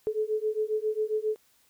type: beating tone pair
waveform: sine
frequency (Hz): 427.5 / 434.9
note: A4 / A4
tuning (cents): -50 / -20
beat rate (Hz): 7.4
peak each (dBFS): -29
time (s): 0.07-1.36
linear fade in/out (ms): 0
effects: white hiss -65 dBFS RMS until 1.69 s